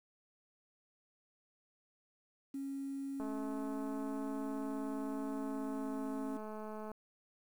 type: tone with pitch glide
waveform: sine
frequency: 274.4 to 269.8 Hz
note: C#4 to C#4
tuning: -17 to -47 cents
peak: -38 dBFS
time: 2.54-6.37 s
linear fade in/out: 5 ms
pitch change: -30 cents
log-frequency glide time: 5.24-5.94 s
type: click train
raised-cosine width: 1 ms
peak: -33 dBFS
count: 800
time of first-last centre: 3.2-6.916 s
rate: 215 Hz
effects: 10-bit